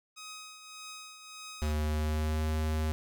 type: tone with tremolo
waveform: 10% pulse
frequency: 1260 Hz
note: D#6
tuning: 21 cents sharp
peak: -34 dBFS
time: 0.16-1.73 s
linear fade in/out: 20 ms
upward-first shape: triangle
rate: 1.7 Hz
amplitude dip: 60%
type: tone with pitch glide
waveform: square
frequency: 75.8 to 77.98 Hz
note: D#2 to D#2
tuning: -45 to +4 cents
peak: -29 dBFS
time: 1.62-2.92 s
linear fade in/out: 0 ms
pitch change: +49 cents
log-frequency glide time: 1.72-2.45 s
effects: none